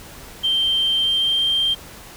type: tone with pitch glide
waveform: sine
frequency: 3140 to 3169 Hz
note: G7 to G7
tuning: +2 to +18 cents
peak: -15 dBFS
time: 0.43-1.75 s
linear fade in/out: 20 ms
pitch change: +16 cents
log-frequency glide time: 0.96-1.4 s
effects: tanh soft clip ceiling -12 dBFS + pink hiss -40 dBFS RMS until 2.16 s